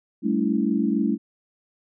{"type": "chord", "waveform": "sine", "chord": "A dominant seventh", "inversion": "third", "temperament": "equal with one note detuned", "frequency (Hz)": [196, 220, 283, 329.6], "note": ["G3", "A3", "C#4", "E4"], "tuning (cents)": [0, 0, 36, 0], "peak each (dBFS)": [-26, -23, -25, -27], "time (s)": [0.22, 1.18], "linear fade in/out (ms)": 50, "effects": []}